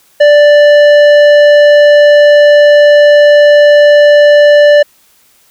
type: tone with tanh clipping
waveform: triangle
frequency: 587.3 Hz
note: D5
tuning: in tune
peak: -3 dBFS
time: 0.2-4.83 s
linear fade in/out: 10 ms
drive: 16 dB
effects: white hiss -48 dBFS RMS until 5.5 s